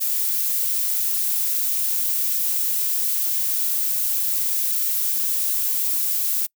violet noise, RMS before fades -22 dBFS, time 0-6.47 s, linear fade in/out 20 ms, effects noise-tail reverb RT60 0.1 s tail -26 dB re dry

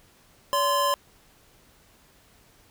square tone pair together, 570 / 1037 Hz, C#5 / C6, +48 / -16 cents, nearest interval minor seventh, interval 1036 cents, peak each -27 / -23 dBFS, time 0.53-0.94 s, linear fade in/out 0 ms, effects pink hiss -58 dBFS RMS until 2.7 s

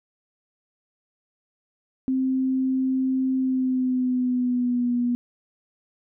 sine tone with pitch glide, 261.6 to 242.7 Hz, C4 to B3, 0 to -30 cents, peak -20 dBFS, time 2.08-5.15 s, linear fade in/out 0 ms, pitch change -130 cents, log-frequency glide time 3.36-4.93 s, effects none

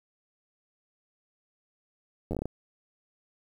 slowing click train, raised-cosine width 2 ms, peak -19 dBFS, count 8, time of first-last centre 2.31-2.456 s, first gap 10 ms, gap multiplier 1.24, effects 9-bit

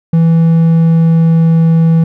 triangle tone with pitch glide, 164.81 to 163.77 Hz, E3 to E3, 0 to -11 cents, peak -3 dBFS, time 0.13-2.04 s, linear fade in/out 5 ms, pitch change -11 cents, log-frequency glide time 0.26-1.68 s, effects none

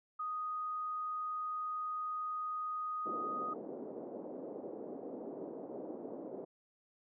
sine tone, 1244.5 Hz, D#6, in tune, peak -36 dBFS, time 0.19-3.54 s, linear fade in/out 10 ms
pink band-pass noise, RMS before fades -45 dBFS, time 3.05-6.45 s, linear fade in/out 10 ms, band 260 to 600 Hz, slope 24 dB/octave
effects none

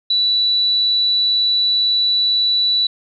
sine tone, 3951 Hz, B7, in tune, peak -13 dBFS, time 0.1-2.87 s, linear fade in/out 5 ms, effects none

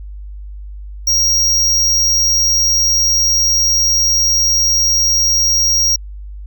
square tone, 5630 Hz, F8, 13 cents sharp, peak -11 dBFS, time 1.07-5.96 s, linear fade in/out 5 ms, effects added 50 Hz sine -27 dBFS peak until 6.46 s

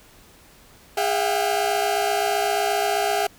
40% pulse tone cluster, 410.1 / 669 / 724 / 792 Hz, G#4 / E5 / F#5 / G5, -22 / +25 / -38 / +18 cents, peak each -25 dBFS, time 0.97-3.27 s, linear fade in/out 5 ms, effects pink hiss -51 dBFS RMS until 3.38 s

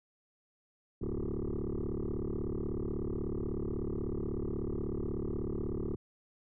sine tone with frequency modulation, 173.2 Hz, F3, 14 cents flat, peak -30 dBFS, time 1.01-5.96 s, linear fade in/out 10 ms, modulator 36.3 Hz, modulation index 6.6, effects tanh soft clip ceiling -31 dBFS

